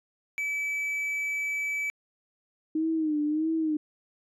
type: tone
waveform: triangle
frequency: 2300 Hz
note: D7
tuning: 37 cents flat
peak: -26 dBFS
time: 0.38-1.9 s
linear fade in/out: 0 ms
type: tone with vibrato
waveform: sine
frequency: 310 Hz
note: D#4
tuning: 6 cents flat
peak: -24 dBFS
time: 2.75-3.77 s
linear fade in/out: 5 ms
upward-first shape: sine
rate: 1.6 Hz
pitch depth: 75 cents each way
effects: resampled to 32000 Hz